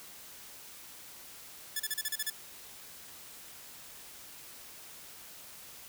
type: tone bursts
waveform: 5% pulse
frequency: 1731 Hz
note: A6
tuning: 29 cents flat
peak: -20 dBFS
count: 8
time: 1.76-2.301 s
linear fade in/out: 5 ms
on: 37 ms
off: 35 ms
effects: white hiss -50 dBFS RMS until 5.88 s